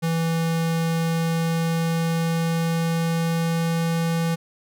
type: tone with pitch glide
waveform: square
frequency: 164.81 to 165.96 Hz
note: E3 to E3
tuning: 0 to +12 cents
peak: -21 dBFS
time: 0.02-4.36 s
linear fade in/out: 20 ms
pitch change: +12 cents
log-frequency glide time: 0.9-3.76 s
effects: none